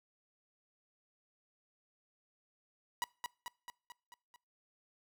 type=tone with echo; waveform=sawtooth; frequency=971 Hz; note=B5; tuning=30 cents flat; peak=-29 dBFS; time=3.02-3.04 s; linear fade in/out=0 ms; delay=220 ms; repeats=6; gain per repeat=-4 dB; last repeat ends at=4.36 s; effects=noise-tail reverb RT60 0.4 s tail -26 dB re dry